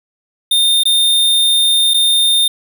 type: tone with dropouts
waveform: square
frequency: 3633 Hz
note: A#7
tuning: 45 cents flat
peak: -10 dBFS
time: 0.51-2.48 s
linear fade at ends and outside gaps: 5 ms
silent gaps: 0.835-0.854 / 1.937-1.942 s
effects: none

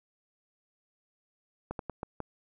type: slowing click train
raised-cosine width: 1 ms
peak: -21 dBFS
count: 5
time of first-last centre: 1.71-2.203 s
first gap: 82 ms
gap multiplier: 1.28
effects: none

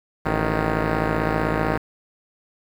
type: tone pair together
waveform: 5% pulse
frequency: 55.77 / 155.56 Hz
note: A1 / D#3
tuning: +24 / 0 cents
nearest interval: octave + tritone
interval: 1776 cents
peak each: -11 dBFS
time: 0.25-1.78 s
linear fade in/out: 10 ms
effects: low-pass 2000 Hz 12 dB/octave + 7-bit

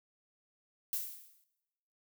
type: noise with exponential decay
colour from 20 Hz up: violet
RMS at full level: -33 dBFS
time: 0.93-1.44 s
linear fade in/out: 0 ms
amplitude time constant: 110 ms
effects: noise-tail reverb RT60 1.0 s tail -20 dB re dry

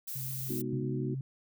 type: noise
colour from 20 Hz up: violet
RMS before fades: -39 dBFS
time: 0.07-0.62 s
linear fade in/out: 10 ms
type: tone with vibrato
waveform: sine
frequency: 130.81 Hz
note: C3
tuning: in tune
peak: -38 dBFS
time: 0.15-0.83 s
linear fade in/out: 10 ms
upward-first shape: triangle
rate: 14 Hz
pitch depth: 24 cents each way
type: chord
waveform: sine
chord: G# minor seventh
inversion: none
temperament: equal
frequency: 207.7 / 246.9 / 311.1 / 370 Hz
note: G#3 / B3 / D#4 / F#4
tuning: 0 / 0 / 0 / 0 cents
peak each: -40 / -38 / -39 / -38 dBFS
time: 0.49-1.15 s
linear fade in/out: 10 ms
type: tone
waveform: sine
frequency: 134 Hz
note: C3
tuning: 42 cents sharp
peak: -33 dBFS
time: 0.73-1.21 s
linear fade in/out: 2 ms
effects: none

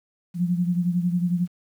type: beating tone pair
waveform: sine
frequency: 174.61 / 185.61 Hz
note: F3 / F#3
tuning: 0 / +6 cents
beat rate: 11 Hz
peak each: -21 / -27 dBFS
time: 0.34-1.48 s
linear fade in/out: 50 ms
effects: 9-bit

